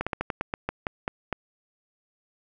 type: slowing click train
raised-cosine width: 0.5 ms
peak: -12 dBFS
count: 11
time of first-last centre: 0.01-1.327 s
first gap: 56 ms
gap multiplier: 1.18
effects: none